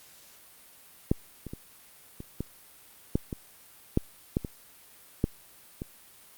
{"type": "clicks", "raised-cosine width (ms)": 3, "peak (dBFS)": [-9, -25, -24, -26, -18, -11, -20, -9, -12, -20, -10, -21], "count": 12, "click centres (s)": [1.115, 1.467, 1.535, 2.204, 2.406, 3.155, 3.328, 3.974, 4.369, 4.448, 5.241, 5.819], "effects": ["white hiss -54 dBFS RMS until 6.37 s", "Opus 48 kbps"]}